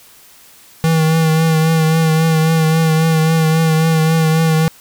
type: tone with vibrato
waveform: square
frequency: 160.4 Hz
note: E3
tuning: 47 cents flat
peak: -11 dBFS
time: 0.84-4.68 s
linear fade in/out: 0 ms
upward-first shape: triangle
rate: 3.7 Hz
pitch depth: 35 cents each way
effects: white hiss -44 dBFS RMS until 4.8 s